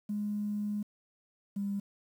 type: tone pair in turn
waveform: triangle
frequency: 207.7 / 200.4 Hz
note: G#3 / G3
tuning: 0 / +38 cents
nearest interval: minor second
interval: 62 cents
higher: first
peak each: -27 dBFS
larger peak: neither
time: 0.09-0.83 / 1.56-1.8 s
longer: first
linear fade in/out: 10 ms
effects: tanh soft clip ceiling -29 dBFS + 10-bit